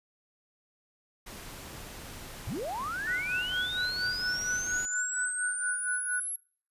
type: noise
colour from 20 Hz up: pink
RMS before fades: -44 dBFS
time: 1.26-4.86 s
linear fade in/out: 10 ms
type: linear sweep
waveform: sine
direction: up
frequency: 62.1 to 11270 Hz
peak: -32 dBFS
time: 2.47-6.36 s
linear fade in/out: 5 ms
type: tone with tremolo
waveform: sine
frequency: 1480 Hz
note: F#6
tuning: in tune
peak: -28 dBFS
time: 3.07-6.2 s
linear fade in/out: 5 ms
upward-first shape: sine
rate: 4.3 Hz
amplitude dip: 75%
effects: noise-tail reverb RT60 0.5 s tail -25 dB re dry + resampled to 32000 Hz